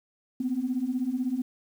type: beating tone pair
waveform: sine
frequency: 243 / 259 Hz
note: B3 / C4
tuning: -28 / -17 cents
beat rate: 16 Hz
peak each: -30 / -27 dBFS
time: 0.4-1.42 s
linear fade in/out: 5 ms
effects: tanh soft clip ceiling -18 dBFS + 9-bit